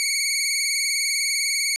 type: tone with vibrato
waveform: 15% pulse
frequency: 2217 Hz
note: C#7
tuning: in tune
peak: -14 dBFS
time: 0-1.76 s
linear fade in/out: 0 ms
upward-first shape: triangle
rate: 20 Hz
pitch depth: 83 cents each way
effects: resampled to 32000 Hz